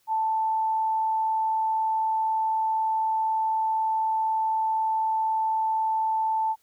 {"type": "tone", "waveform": "sine", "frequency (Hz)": 882, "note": "A5", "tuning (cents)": 4, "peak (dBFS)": -22, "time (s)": [0.07, 6.56], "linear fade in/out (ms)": 50, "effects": ["white hiss -67 dBFS RMS until 6.62 s"]}